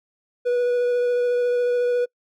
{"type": "tone with vibrato", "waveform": "triangle", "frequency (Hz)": 488.2, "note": "B4", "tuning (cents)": -20, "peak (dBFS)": -16, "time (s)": [0.45, 2.06], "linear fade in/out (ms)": 20, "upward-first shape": "sine", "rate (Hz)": 14, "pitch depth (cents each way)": 11, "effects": ["noise-tail reverb RT60 0.1 s tail -26 dB re dry"]}